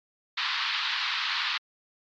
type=band-pass noise; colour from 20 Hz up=white; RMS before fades=-29 dBFS; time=0.37-1.58 s; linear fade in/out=10 ms; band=950 to 4400 Hz; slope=48 dB/octave; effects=MP3 64 kbps